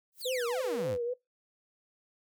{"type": "noise with exponential growth", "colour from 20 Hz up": "violet", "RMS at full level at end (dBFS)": -40, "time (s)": [0.12, 0.22], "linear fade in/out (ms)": 2, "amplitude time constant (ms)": 21}
{"type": "exponential sweep", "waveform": "sawtooth", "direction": "down", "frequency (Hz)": [5100, 77.6], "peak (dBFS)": -32, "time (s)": [0.2, 0.98], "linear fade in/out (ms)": 50}
{"type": "tone with vibrato", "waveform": "sine", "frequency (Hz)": 493.9, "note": "B4", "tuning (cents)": 0, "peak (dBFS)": -30, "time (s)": [0.25, 1.14], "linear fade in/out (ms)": 10, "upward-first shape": "triangle", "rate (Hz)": 3.5, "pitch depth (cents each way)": 98}
{"effects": ["noise-tail reverb RT60 0.2 s tail -23 dB re dry"]}